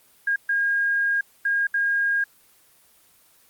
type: tone bursts at uneven times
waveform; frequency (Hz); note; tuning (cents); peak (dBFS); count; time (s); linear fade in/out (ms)
sine; 1624; G#6; -39; -19; 4; 0.27-0.36 / 0.49-1.21 / 1.45-1.67 / 1.74-2.24; 5
effects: white hiss -57 dBFS RMS until 3.49 s + Opus 24 kbps